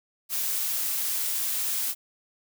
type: noise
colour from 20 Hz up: blue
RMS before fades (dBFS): -28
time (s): 0.29-1.95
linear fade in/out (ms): 50
effects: none